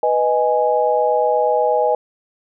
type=chord; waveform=sine; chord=G# minor; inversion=first; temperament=equal; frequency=493.9 / 622.3 / 830.6 Hz; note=B4 / D#5 / G#5; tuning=0 / 0 / 0 cents; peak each=-18 dBFS; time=0.03-1.95 s; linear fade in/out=2 ms; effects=none